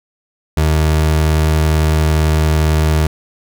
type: tone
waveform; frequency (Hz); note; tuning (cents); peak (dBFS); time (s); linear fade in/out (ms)
30% pulse; 77.78; D#2; 0; -8; 0.57-3.07; 5
effects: none